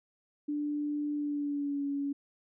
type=tone with pitch glide; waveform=sine; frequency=294.4 to 281.9 Hz; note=D4 to C#4; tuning=+4 to +29 cents; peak=-30 dBFS; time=0.48-2.13 s; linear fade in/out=10 ms; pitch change=-75 cents; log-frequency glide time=1.14-1.85 s; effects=none